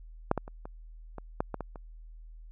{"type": "clicks", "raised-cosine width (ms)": 1, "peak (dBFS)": [-9, -16, -30, -27, -26, -13, -19, -21, -30], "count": 9, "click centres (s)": [0.314, 0.377, 0.479, 0.655, 1.183, 1.405, 1.543, 1.607, 1.758], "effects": ["added 40 Hz sine -45 dBFS peak until 2.51 s"]}